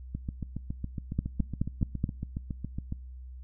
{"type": "two click trains", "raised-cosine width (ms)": 5, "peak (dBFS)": [-14, -21], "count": [5, 21], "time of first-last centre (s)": [[1.19, 2.041], [0.15, 2.924]], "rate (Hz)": [4.7, 7.21], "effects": ["noise-tail reverb RT60 0.7 s tail -26 dB re dry", "added 63 Hz sine -41 dBFS peak until 3.43 s"]}